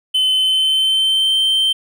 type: tone with pitch glide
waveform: triangle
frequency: 3049 to 3120 Hz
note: G7 to G7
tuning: -49 to -9 cents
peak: -11 dBFS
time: 0.14-1.73 s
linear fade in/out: 10 ms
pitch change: +40 cents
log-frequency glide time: 0.32-1.35 s
effects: none